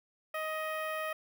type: tone with notch filter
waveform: 15% pulse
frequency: 627 Hz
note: D#5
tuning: 13 cents sharp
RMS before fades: -36 dBFS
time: 0.34-1.13 s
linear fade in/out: 5 ms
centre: 6600 Hz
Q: 0.59
effects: none